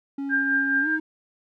triangle tone with pitch glide, 277.2 to 312.9 Hz, C#4 to D#4, 0 to +10 cents, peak -25 dBFS, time 0.18-1 s, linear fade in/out 5 ms, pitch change +210 cents, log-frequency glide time 0.81-0.88 s
sine tone with tremolo, 1595 Hz, G6, 30 cents sharp, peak -18 dBFS, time 0.29-0.99 s, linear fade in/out 50 ms, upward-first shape triangle, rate 4.7 Hz, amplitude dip 50%
effects none

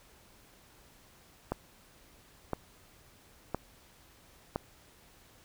click train, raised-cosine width 1 ms, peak -17 dBFS, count 4, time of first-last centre 1.52-4.56 s, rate 0.987 Hz, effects pink hiss -60 dBFS RMS until 5.44 s

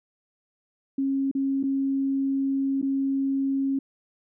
sine tone with dropouts, 272 Hz, C#4, 33 cents flat, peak -22 dBFS, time 0.98-3.79 s, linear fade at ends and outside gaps 5 ms, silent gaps 1.314-1.35 / 1.63-1.636 / 2.816-2.826 s, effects none

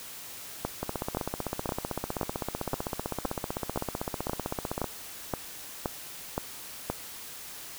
two click trains, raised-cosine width 1 ms, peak -16 / -14 dBFS, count 64 / 13, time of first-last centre 0.83-4.843 / 0.65-6.9 s, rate 15.7 / 1.92 Hz, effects white hiss -43 dBFS RMS until 7.78 s

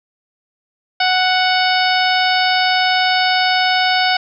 harmonic tone with a mistuned harmonic, 740 Hz, F#5, in tune, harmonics 1 / 2 / 3 / 4 / 5 / 6 / 7, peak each -16 / -19 / -21 / -22 / -23 / -24 / -24 dBFS, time 1-4.17 s, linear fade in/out 5 ms, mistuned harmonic 6, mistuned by +23 cents, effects none

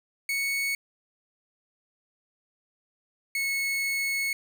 40% pulse tone pair in turn, 2217 / 2197 Hz, C#7 / C#7, 0 / -16 cents, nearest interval unison, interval 16 cents, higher first, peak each -25 dBFS, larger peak neither, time 0.29-0.75 / 3.35-4.33 s, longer second, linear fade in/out 2 ms, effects none

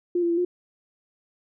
sine tone with pitch steps, 351.5 / 342.1 / 338.8 / 356 Hz, F4 / F4 / E4 / F4, +11 / -36 / +48 / +33 cents, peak -20 dBFS, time 0.15-0.45 s, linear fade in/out 5 ms, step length 75 ms, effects none

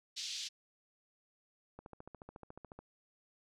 pink band-pass noise, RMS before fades -42 dBFS, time 0.16-0.49 s, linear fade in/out 20 ms, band 3300 to 5900 Hz, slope 24 dB/octave
click train, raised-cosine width 1 ms, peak -35 dBFS, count 15, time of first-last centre 1.79-2.79 s, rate 14 Hz
effects none

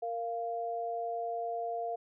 sine tone pair together, 463.7 / 694.2 Hz, A#4 / F5, -9 / -11 cents, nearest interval perfect fifth, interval 698 cents, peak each -38 / -34 dBFS, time 0.02-1.96 s, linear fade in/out 10 ms, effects none

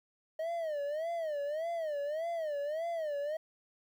triangle tone with vibrato, 623 Hz, D#5, 2 cents sharp, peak -31 dBFS, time 0.39-3.37 s, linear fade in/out 5 ms, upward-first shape sine, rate 1.7 Hz, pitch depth 160 cents each way, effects 11-bit

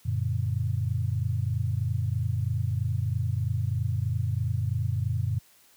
sine chord, Gb augmented, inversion none, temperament just, 92.5 / 115.62 / 144.53 Hz, Gb2 / Bb2 / D3, 0 / -14 / -27 cents, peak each -28 / -27 / -33 dBFS, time 0.05-5.39 s, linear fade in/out 10 ms, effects white hiss -59 dBFS RMS until 5.76 s + high-pass 60 Hz 12 dB/octave

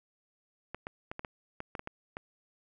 clicks, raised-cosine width 0.5 ms, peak -23 dBFS, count 10, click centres 0.746 / 0.869 / 1.115 / 1.194 / 1.248 / 1.604 / 1.752 / 1.794 / 1.874 / 2.169 s, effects none

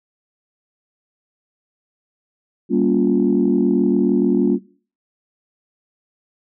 sine chord, G half-diminished seventh, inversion none, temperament just, 196 / 235.2 / 282.2 / 352.8 Hz, G3 / Bb3 / Db4 / F4, 0 / +16 / +31 / +18 cents, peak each -20 / -18 / -18 / -18 dBFS, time 2.69-4.59 s, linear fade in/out 50 ms, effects noise-tail reverb RT60 0.4 s tail -17 dB re dry + tanh soft clip ceiling -5 dBFS

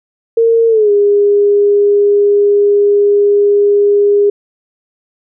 sine tone with pitch glide, 458 to 408 Hz, A#4 to G#4, -31 to -31 cents, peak -6 dBFS, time 0.37-4.3 s, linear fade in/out 5 ms, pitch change -200 cents, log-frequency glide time 0.68-0.91 s, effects none

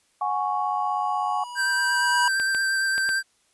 sine chord, F# suspended second, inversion none, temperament equal with one note detuned, 734.5 / 830.6 / 1108.7 Hz, F#5 / G#5 / C#6, -13 / 0 / 0 cents, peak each -28 / -26 / -27 dBFS, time 0.21-1.44 s, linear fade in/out 5 ms
square tone with exponential growth, 971 Hz, B5, 30 cents flat, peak -20 dBFS, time 0.3-2.28 s, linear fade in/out 2 ms, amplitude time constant 430 ms
square tone with vibrato, 1568 Hz, G6, in tune, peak -22 dBFS, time 1.55-3.23 s, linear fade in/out 50 ms, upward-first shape sine, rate 8.7 Hz, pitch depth 15 cents each way
clicks, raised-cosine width 0.3 ms, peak -17 dBFS, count 4, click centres 2.399 / 2.548 / 2.98 / 3.091 s
effects white hiss -65 dBFS RMS until 3.53 s + resampled to 24000 Hz

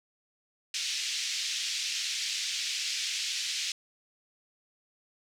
white band-pass noise, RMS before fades -33 dBFS, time 0.74-3.72 s, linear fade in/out 2 ms, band 2300 to 6100 Hz, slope 24 dB/octave, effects none

